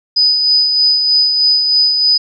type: tone with tremolo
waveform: sine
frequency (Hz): 4986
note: D#8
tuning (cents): +3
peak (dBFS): -7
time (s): 0.16-2.18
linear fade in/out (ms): 10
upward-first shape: sine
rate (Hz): 3.2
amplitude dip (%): 40
effects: none